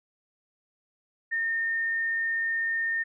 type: tone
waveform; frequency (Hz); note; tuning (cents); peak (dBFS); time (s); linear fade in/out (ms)
sine; 1824; A#6; -38; -25; 1.31-3.04; 20
effects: none